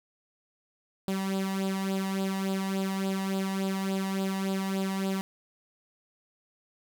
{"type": "tone with flanger", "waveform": "sawtooth", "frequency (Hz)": 192.7, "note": "G3", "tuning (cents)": -29, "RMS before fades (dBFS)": -30, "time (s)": [1.08, 5.21], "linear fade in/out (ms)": 0, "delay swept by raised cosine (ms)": [0.24, 1.08], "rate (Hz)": 3.5, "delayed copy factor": 0.65, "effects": []}